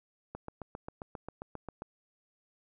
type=click train; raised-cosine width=1 ms; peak=-26 dBFS; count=12; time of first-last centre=0.35-1.821 s; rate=7.48 Hz; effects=none